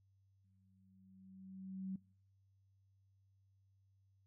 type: tone with exponential growth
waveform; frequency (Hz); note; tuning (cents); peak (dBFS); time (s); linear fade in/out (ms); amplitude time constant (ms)
sine; 190; F#3; +46; -39; 0.44-1.96; 5; 330
effects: noise-tail reverb RT60 0.6 s tail -24 dB re dry + added 97 Hz sine -70 dBFS peak until 4.26 s